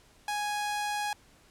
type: tone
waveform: sawtooth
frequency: 830.6 Hz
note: G#5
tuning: in tune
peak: -26 dBFS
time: 0.28-1.13 s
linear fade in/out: 2 ms
effects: pink hiss -60 dBFS RMS until 1.5 s + low-pass 11000 Hz 12 dB/octave